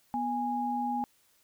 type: tone pair together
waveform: sine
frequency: 245.2 / 826.1 Hz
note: B3 / G#5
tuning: -12 / -9 cents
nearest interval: octave + major sixth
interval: 2103 cents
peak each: -33 / -30 dBFS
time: 0.14-1.04 s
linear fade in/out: 0 ms
effects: white hiss -67 dBFS RMS until 1.43 s